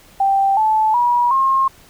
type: tone with pitch steps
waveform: sine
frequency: 784 / 869.9 / 965.2 / 1071 Hz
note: G5 / A5 / B5 / C6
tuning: 0 / -20 / -40 / +40 cents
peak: -12 dBFS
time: 0.2-1.68 s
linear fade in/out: 5 ms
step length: 370 ms
effects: pink hiss -47 dBFS RMS until 1.89 s